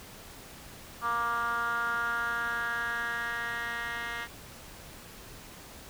10% pulse tone with band-pass filter sweep, 234.9 Hz, A#3, 13 cents sharp, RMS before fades -32 dBFS, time 1.01-4.28 s, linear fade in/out 50 ms, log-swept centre 1200 to 2100 Hz, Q 5.2, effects pink hiss -48 dBFS RMS until 5.89 s

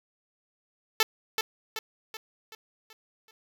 5% pulse tone with echo, 440 Hz, A4, in tune, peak -8 dBFS, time 1-1.03 s, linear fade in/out 2 ms, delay 380 ms, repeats 6, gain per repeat -6 dB, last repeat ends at 3.31 s, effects none

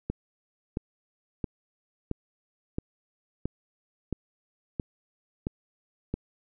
click train, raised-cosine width 3 ms, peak -16 dBFS, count 10, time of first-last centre 0.1-6.14 s, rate 1.49 Hz, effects none

